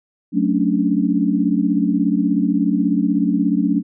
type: chord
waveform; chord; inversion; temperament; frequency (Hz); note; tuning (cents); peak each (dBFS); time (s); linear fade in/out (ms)
sine; D major seventh; first; equal; 185 / 220 / 277.2 / 293.7; F#3 / A3 / C#4 / D4; 0 / 0 / 0 / 0; -20; 0.32-3.83; 50
effects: none